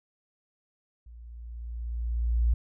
sine tone with level ramp, 58.27 Hz, A#1, in tune, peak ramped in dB -45 to -19 dBFS, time 1.06-2.54 s, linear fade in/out 5 ms, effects none

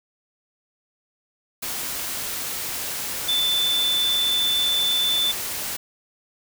sine tone in noise, 3520 Hz, A7, in tune, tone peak -19 dBFS, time 3.28-5.32 s, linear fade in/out 10 ms, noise white, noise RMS -29 dBFS, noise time 1.62-5.77 s, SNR +7 dB, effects none

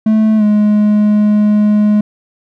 triangle tone with pitch glide, 217.6 to 209.8 Hz, A3 to G#3, -19 to +18 cents, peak -5 dBFS, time 0.06-2.01 s, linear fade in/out 5 ms, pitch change -63 cents, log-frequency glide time 0.37-0.43 s, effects none

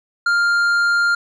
sine tone with tanh clipping, 1400 Hz, F6, 4 cents sharp, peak -15 dBFS, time 0.26-1.15 s, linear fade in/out 5 ms, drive 8 dB, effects none

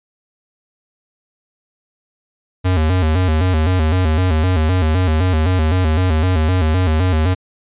square tone with vibrato, 84.9 Hz, F2, 48 cents flat, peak -13 dBFS, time 2.64-7.35 s, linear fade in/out 20 ms, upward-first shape square, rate 3.9 Hz, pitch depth 140 cents each way, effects resampled to 8000 Hz

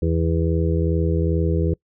harmonic tone, 82.41 Hz, E2, in tune, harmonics 1 / 2 / 4 / 5 / 6, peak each -20 / -23 / -26 / -27 / -28 dBFS, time 0.02-1.74 s, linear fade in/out 5 ms, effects noise-tail reverb RT60 0.1 s tail -25 dB re dry

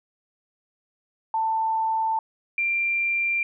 sine tone pair in turn, 889 / 2373 Hz, A5 / D7, +18 / +17 cents, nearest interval octave + perfect fourth, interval 1699 cents, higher second, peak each -21 dBFS, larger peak neither, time 1.34-2.19 / 2.58-3.43 s, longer neither, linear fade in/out 2 ms, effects none

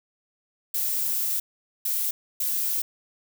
violet noise bursts at uneven times, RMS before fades -26 dBFS, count 3, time 0.74-1.4 / 1.85-2.11 / 2.4-2.82 s, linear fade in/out 5 ms, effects none

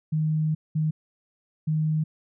sine tone bursts at uneven times, 155.56 Hz, D#3, in tune, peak -21 dBFS, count 3, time 0.12-0.55 / 0.75-0.91 / 1.67-2.04 s, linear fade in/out 10 ms, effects none

